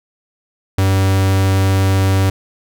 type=tone; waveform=45% pulse; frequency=96.2 Hz; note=G2; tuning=32 cents flat; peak=-11 dBFS; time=0.78-2.3 s; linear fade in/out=5 ms; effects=none